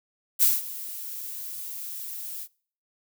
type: noise with ADSR envelope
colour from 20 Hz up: violet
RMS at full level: -18 dBFS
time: 0.39-2.48 s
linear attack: 35 ms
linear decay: 190 ms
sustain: -18 dB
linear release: 58 ms
effects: noise-tail reverb RT60 0.5 s tail -25 dB re dry